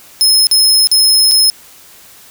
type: tone with dropouts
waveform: sawtooth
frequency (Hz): 5170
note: E8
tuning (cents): -34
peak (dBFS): -4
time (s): 0.21-1.5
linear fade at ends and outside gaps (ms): 0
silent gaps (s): 0.469-0.513 / 0.871-0.915 / 1.313-1.318
effects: white hiss -40 dBFS RMS until 2.3 s